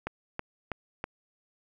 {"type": "click train", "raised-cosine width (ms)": 0.5, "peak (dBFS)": -17, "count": 4, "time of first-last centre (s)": [0.07, 1.041], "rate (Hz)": 3.09, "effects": []}